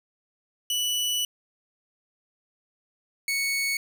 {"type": "tone pair in turn", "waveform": "sawtooth", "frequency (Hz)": [2960, 2217], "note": ["F#7", "C#7"], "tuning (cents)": [0, 0], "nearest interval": "perfect fourth", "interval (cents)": 500, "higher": "first", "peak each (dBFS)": -21, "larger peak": "neither", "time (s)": [[0.7, 1.25], [3.28, 3.77]], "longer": "first", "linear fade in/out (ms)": 2, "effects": []}